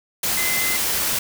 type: tone in noise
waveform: sine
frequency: 2054 Hz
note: C7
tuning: 33 cents flat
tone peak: -24 dBFS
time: 0.37-0.77 s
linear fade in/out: 5 ms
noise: white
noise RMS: -22 dBFS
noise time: 0.23-1.19 s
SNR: -5 dB
effects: none